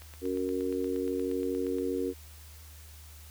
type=click train; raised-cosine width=0.3 ms; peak=-33 dBFS; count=16; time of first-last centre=0.02-1.785 s; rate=8.5 Hz
type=chord; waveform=sine; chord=F# major; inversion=second; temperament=just; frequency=277.5 / 370 / 462.5 Hz; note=C#4 / F#4 / A#4; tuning=+2 / 0 / -14 cents; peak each=-33 / -33 / -33 dBFS; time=0.21-2.14 s; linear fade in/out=50 ms
effects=added 76 Hz sine -48 dBFS peak until 3.3 s + white hiss -54 dBFS RMS until 3.3 s